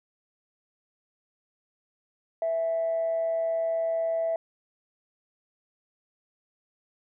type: tone with amplitude modulation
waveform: sine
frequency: 659 Hz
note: E5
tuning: 1 cent flat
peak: -22 dBFS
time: 2.42-4.36 s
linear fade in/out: 2 ms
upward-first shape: sine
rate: 176 Hz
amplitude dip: 30%
effects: tanh soft clip ceiling -20 dBFS